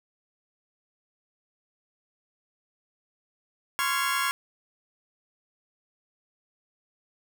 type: chord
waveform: 30% pulse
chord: Db major seventh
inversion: third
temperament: just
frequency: 1039.4 / 1108.7 / 1385.9 / 1663.1 Hz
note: C6 / Db6 / F6 / Ab6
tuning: -12 / 0 / -14 / +2 cents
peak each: -28 dBFS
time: 3.79-4.31 s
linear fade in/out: 0 ms
effects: none